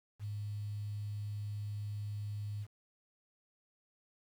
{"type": "tone with quantisation", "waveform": "sine", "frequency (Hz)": 103.7, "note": "G#2", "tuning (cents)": -2, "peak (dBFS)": -37, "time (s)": [0.19, 2.67], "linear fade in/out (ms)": 50, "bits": 10, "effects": []}